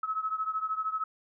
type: beating tone pair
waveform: sine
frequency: 1286 / 1299 Hz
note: E6 / E6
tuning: -43 / -26 cents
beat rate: 13 Hz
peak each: -31 / -34 dBFS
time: 0.03-1.04 s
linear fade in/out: 5 ms
effects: none